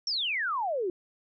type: exponential sweep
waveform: sine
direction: down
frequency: 5670 to 343.1 Hz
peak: -27 dBFS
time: 0.07-0.9 s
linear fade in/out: 2 ms
effects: none